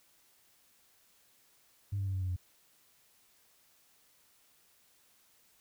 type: tone with pitch steps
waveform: sine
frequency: 100 / 97.94 / 95.93 / 93.95 / 92.02 / 90.13 Hz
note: G2 / G2 / G2 / F#2 / F#2 / F#2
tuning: +35 / -1 / -37 / +27 / -9 / -45 cents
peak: -30 dBFS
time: 1.92-2.364 s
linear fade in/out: 10 ms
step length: 74 ms
effects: tanh soft clip ceiling -28 dBFS + white hiss -67 dBFS RMS until 5.6 s

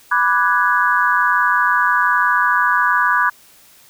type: chord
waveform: sine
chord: G# half-diminished seventh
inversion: first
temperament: equal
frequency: 987.8 / 1174.7 / 1480 / 1661.2 Hz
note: B5 / D6 / F#6 / G#6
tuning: 0 / 0 / 0 / 0 cents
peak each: -18 dBFS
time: 0.11-3.3 s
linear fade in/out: 10 ms
effects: white hiss -48 dBFS RMS until 3.89 s

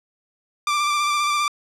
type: tone with vibrato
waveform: sawtooth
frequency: 1179 Hz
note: D6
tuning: 6 cents sharp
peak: -15 dBFS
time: 0.67-1.48 s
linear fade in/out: 2 ms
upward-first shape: square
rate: 15 Hz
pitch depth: 19 cents each way
effects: low-pass 8000 Hz 12 dB/octave

